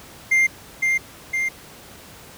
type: tone with echo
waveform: triangle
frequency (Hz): 2103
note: C7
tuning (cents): +8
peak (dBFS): -12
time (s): 0.31-0.47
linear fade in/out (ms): 10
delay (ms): 510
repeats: 2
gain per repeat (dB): -3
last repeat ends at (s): 1.49
effects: pink hiss -43 dBFS RMS until 2.37 s + high-pass 60 Hz 12 dB/octave